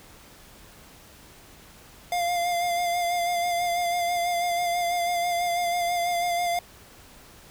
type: tone with vibrato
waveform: square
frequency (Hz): 698.5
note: F5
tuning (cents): 0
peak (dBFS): -24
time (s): 2.12-6.59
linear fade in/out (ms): 2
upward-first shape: sine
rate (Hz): 6.1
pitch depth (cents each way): 27
effects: pink hiss -50 dBFS RMS until 7.5 s